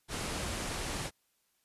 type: low-pass noise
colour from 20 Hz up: pink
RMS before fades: -37 dBFS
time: 0.08-1.11 s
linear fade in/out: 50 ms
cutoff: 11000 Hz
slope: 48 dB/octave
effects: white hiss -75 dBFS RMS until 1.64 s + resampled to 32000 Hz